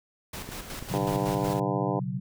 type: noise with tremolo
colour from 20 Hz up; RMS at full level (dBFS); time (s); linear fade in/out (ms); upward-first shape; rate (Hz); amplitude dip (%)
pink; -37; 0.33-1.6; 5; square; 5.4; 50
type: click train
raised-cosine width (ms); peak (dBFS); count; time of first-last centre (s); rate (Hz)
3; -25; 4; 0.49-1.497; 2.98
type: chord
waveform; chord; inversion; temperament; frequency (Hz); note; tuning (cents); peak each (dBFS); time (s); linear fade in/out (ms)
sine; B suspended second; none; equal; 123.47 / 138.59 / 185; B2 / C#3 / F#3; 0 / 0 / 0; -34 / -33 / -32; 0.9-2.2; 10
type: harmonic tone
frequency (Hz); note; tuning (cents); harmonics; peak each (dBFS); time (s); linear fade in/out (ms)
100; G2; +35; 3 / 4 / 5 / 6 / 7 / 8 / 9 / 10; -32 / -33 / -34 / -35 / -35 / -36 / -37 / -37; 0.93-2; 10
effects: none